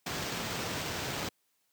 pink noise with sample-and-hold, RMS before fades -35 dBFS, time 0.06-1.29 s, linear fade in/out 5 ms, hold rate 11025 Hz, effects white hiss -75 dBFS RMS until 1.72 s + high-pass 100 Hz 12 dB/octave

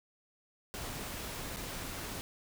pink noise with dropouts, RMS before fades -41 dBFS, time 0.74-2.21 s, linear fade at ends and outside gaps 0 ms, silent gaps 1.562-1.569 s, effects none

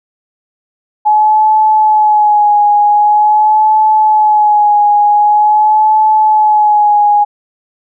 sine tone with vibrato, 846 Hz, G#5, 32 cents sharp, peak -5 dBFS, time 1.05-7.25 s, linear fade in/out 20 ms, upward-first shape sine, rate 0.45 Hz, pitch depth 36 cents each way, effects none

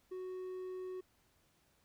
triangle tone, 370 Hz, F#4, in tune, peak -39 dBFS, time 0.11-1.01 s, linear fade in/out 10 ms, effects pink hiss -73 dBFS RMS until 1.84 s

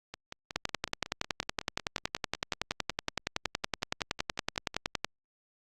two click trains, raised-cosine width 0.2 ms, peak -11 / -22 dBFS, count 49 / 26, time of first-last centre 0.56-5.046 / 0.14-4.744 s, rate 10.7 / 5.43 Hz, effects Opus 48 kbps

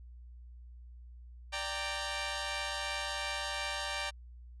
10% pulse chord, G minor, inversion second, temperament equal with one note detuned, 587.3 / 784 / 923.8 Hz, D5 / G5 / Bb5, 0 / 0 / -16 cents, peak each -31 dBFS, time 1.52-4.11 s, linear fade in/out 20 ms, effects added 60 Hz sine -48 dBFS peak until 4.6 s + resampled to 22050 Hz

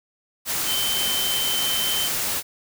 sine tone in noise, 3086 Hz, G7, 28 cents flat, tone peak -24 dBFS, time 0.65-2.1 s, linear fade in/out 50 ms, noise white, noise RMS -25 dBFS, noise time 0.45-2.43 s, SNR -2 dB, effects none

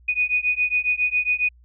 sine beating tone pair, 2476 / 2483.3 Hz, D#7 / D#7, -9 / -4 cents, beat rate 7.3 Hz, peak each -22 dBFS, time 0.08-1.49 s, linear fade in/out 10 ms, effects added 60 Hz sine -49 dBFS peak until 1.64 s

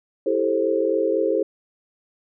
sine chord, A minor seventh, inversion second, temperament just, 330 / 396 / 440 / 528 Hz, E4 / G4 / A4 / C5, +2 / +18 / 0 / +16 cents, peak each -25 / -24 / -23 / -23 dBFS, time 0.26-1.43 s, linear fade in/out 5 ms, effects none

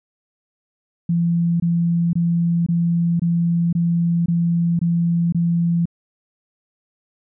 sine tone bursts, 170 Hz, F3, 46 cents flat, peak -15 dBFS, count 9, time 1.09-5.856 s, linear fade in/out 5 ms, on 510 ms, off 22 ms, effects none

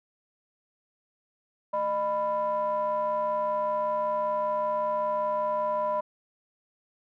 triangle ring-modulated tone, 192.1 Hz, G3, 35 cents flat, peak -20 dBFS, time 1.73-6.01 s, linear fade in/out 10 ms, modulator 801 Hz, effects none

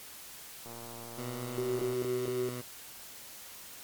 click train, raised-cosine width 1 ms, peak -33 dBFS, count 150, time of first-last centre 0.66-1.934 s, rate 117 Hz
15% pulse tone with vibrato, 123.47 Hz, B2, in tune, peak -31 dBFS, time 1.17-2.62 s, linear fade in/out 20 ms, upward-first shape sine, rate 9.6 Hz, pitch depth 9 cents each way
sine tone bursts, 376.8 Hz, F#4, 32 cents sharp, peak -30 dBFS, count 4, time 1.58-2.489 s, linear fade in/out 0 ms, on 210 ms, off 23 ms
effects white hiss -48 dBFS RMS until 3.83 s + MP3 96 kbps

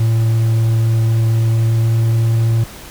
triangle tone with pitch glide, 113 to 113.98 Hz, A2 to A#2, +47 to -38 cents, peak -9 dBFS, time 0-2.64 s, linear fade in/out 5 ms, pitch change +15 cents, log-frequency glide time 1.38-2.17 s, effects added 50 Hz sine -44 dBFS peak until 2.9 s + pink hiss -35 dBFS RMS until 2.9 s

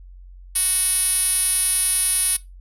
5% pulse tone with band-pass filter, 370 Hz, F#4, in tune, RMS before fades -20 dBFS, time 0.55-2.37 s, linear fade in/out 10 ms, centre 10000 Hz, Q 5.8, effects noise-tail reverb RT60 0.2 s tail -18 dB re dry + added 45 Hz sine -39 dBFS peak until 2.6 s

